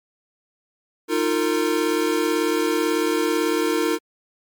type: chord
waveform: square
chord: Eb suspended second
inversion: none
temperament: equal with one note detuned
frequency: 311.1 / 349.2 / 456 Hz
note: Eb4 / F4 / Bb4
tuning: 0 / 0 / -38 cents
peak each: -24 dBFS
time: 1.08-3.99 s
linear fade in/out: 50 ms
effects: MP3 96 kbps